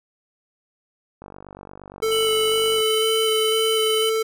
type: click train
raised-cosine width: 1 ms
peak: -25 dBFS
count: 78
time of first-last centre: 1.22-2.804 s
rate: 48.6 Hz
type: tone with vibrato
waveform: square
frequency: 440 Hz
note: A4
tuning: in tune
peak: -20 dBFS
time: 2.02-4.23 s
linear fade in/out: 10 ms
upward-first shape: square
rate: 2 Hz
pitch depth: 11 cents each way
type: tone with pitch glide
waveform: square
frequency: 2975 to 3031 Hz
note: F#7 to F#7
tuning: +9 to +41 cents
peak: -23 dBFS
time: 2.11-4.1 s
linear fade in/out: 10 ms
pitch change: +32 cents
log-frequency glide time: 2.7-2.93 s
effects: none